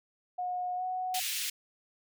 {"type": "tone with pitch glide", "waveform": "sine", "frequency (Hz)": [724, 739.2], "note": ["F#5", "F#5"], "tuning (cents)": [-38, -2], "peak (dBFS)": -31, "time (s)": [0.38, 1.2], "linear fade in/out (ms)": 10, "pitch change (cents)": 36, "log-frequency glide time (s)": [0.76, 0.83]}
{"type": "high-pass noise", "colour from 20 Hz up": "pink", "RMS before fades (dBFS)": -34, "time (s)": [1.14, 1.5], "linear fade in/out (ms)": 5, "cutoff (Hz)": 2300, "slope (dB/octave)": 24}
{"effects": []}